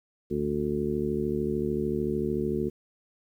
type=harmonic tone with a mistuned harmonic; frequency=73.42 Hz; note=D2; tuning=in tune; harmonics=1 / 2 / 3 / 4 / 5 / 6; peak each=-39 / -35 / -31 / -37 / -29 / -34 dBFS; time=0.3-2.7 s; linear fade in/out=20 ms; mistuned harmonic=1; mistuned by=-71 cents; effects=10-bit